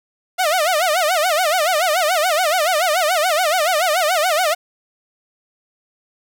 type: tone with vibrato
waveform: sawtooth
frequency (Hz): 670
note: E5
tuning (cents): +28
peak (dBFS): -11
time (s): 0.38-4.55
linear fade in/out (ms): 20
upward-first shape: sine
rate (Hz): 7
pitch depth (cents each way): 210
effects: none